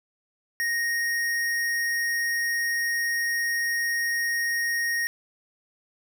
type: tone with hard clipping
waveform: sine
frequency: 1864.7 Hz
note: A#6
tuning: in tune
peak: -25 dBFS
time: 0.6-5.07 s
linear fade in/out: 0 ms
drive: 17 dB
effects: none